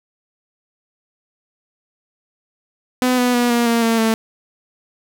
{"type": "tone with pitch steps", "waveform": "sawtooth", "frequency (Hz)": [252.1, 247.1, 242.1, 237.3, 232.5, 227.9, 223.3], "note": ["B3", "B3", "B3", "A#3", "A#3", "A#3", "A3"], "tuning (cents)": [36, 1, -34, 31, -4, -39, 26], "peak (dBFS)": -10, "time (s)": [3.02, 4.14], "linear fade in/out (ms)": 0, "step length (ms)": 160, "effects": []}